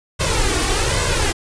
pink noise with flanger, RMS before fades -18 dBFS, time 0.19-1.33 s, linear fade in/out 20 ms, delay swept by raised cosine 1.9 to 2.71 ms, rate 1.2 Hz, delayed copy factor +0.75, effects resampled to 22050 Hz

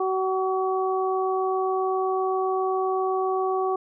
harmonic tone, 377.3 Hz, F#4, 34 cents sharp, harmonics 1 / 2 / 3, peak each -24 / -27 / -29 dBFS, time 0-3.76 s, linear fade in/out 5 ms, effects none

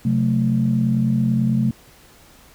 sine chord, F# diminished, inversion second, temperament equal with one note detuned, 130.81 / 182.03 / 220 Hz, C3 / F#3 / A3, 0 / -28 / 0 cents, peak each -19 / -23 / -18 dBFS, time 0.05-1.71 s, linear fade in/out 5 ms, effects tanh soft clip ceiling -7 dBFS + pink hiss -49 dBFS RMS until 2.54 s

